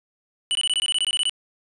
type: tone bursts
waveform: square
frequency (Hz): 2964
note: F#7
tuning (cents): +2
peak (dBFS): -20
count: 13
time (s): 0.51-1.295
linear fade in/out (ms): 0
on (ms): 41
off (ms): 21
effects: resampled to 24000 Hz + 10-bit